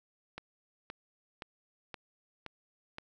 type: click train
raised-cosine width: 0.3 ms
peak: -25 dBFS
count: 6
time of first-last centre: 0.38-2.984 s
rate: 1.92 Hz
effects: none